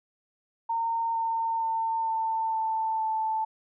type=tone with pitch steps; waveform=sine; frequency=916 / 908.6 / 901.3 / 894 / 886.8 / 879.7 Hz; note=A#5 / A#5 / A5 / A5 / A5 / A5; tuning=-31 / -45 / +41 / +27 / +13 / -1 cents; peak=-25 dBFS; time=0.69-3.45 s; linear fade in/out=10 ms; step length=460 ms; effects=none